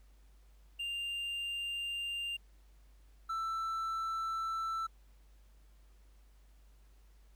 triangle tone pair in turn, 2794 / 1328.9 Hz, F7 / E6, 0 / +14 cents, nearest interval octave + minor second, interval 1286 cents, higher first, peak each -34 / -32 dBFS, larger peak second, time 0.79-2.37 / 3.29-4.87 s, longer neither, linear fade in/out 10 ms, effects added 50 Hz sine -58 dBFS peak until 7.35 s + pink hiss -72 dBFS RMS until 7.35 s

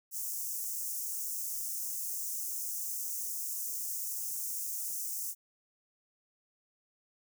white high-pass noise, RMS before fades -37 dBFS, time 0.11-5.35 s, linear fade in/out 50 ms, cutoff 5800 Hz, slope 48 dB/octave, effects none

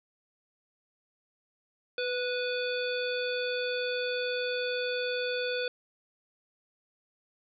harmonic tone with a mistuned harmonic, 496.8 Hz, B4, 10 cents sharp, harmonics 1 / 3 / 5 / 7 / 9, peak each -31 / -36 / -38 / -39 / -41 dBFS, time 1.98-5.68 s, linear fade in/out 2 ms, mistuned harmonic 3, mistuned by -24 cents, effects none

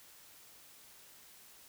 silence, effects white hiss -58 dBFS RMS until 1.68 s

